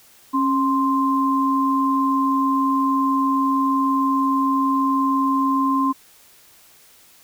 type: tone pair together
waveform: sine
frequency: 272.9 / 1046.5 Hz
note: C#4 / C6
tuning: -27 / 0 cents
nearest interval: octave + major seventh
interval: 2327 cents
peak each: -19 dBFS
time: 0.33-5.93 s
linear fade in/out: 20 ms
effects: white hiss -51 dBFS RMS until 7.23 s